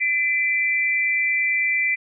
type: tone pair together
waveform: sine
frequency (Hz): 2020 / 2349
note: B6 / D7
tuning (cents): +39 / 0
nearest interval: minor third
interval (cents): 261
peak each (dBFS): -21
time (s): 0-1.96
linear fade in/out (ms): 20
effects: none